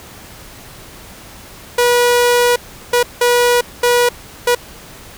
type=tone bursts at uneven times; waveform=sawtooth; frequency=484.9 Hz; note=B4; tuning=32 cents flat; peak=-6 dBFS; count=5; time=1.78-2.56 / 2.93-3.03 / 3.21-3.61 / 3.83-4.09 / 4.47-4.55 s; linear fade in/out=5 ms; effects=pink hiss -37 dBFS RMS until 5.17 s